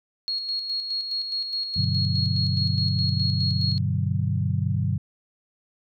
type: tone with tremolo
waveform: sine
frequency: 4303 Hz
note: C8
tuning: 48 cents sharp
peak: -24 dBFS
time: 0.28-3.78 s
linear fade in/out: 0 ms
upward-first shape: square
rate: 4.8 Hz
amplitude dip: 45%
type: chord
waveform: sine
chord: G major seventh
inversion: none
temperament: equal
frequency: 98 / 123.47 / 146.83 / 185 Hz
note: G2 / B2 / D3 / F#3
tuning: 0 / 0 / 0 / 0 cents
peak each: -25 / -27 / -27 / -30 dBFS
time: 1.76-4.98 s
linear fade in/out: 10 ms
effects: none